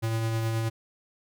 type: tone with tremolo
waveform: square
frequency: 112.8 Hz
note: A2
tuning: 44 cents sharp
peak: -25 dBFS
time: 0.02-0.7 s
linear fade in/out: 20 ms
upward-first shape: triangle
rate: 9.5 Hz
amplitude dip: 30%
effects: none